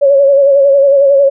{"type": "tone with vibrato", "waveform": "sine", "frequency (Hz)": 556, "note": "C#5", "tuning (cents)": 5, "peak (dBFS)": -4, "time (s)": [0.01, 1.3], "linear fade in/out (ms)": 20, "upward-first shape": "sine", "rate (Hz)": 11, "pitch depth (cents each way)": 46, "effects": []}